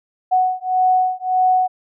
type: beating tone pair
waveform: sine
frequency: 740 / 741.7 Hz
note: F#5 / F#5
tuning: 0 / +4 cents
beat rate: 1.7 Hz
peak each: -17 dBFS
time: 0.31-1.68 s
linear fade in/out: 20 ms
effects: none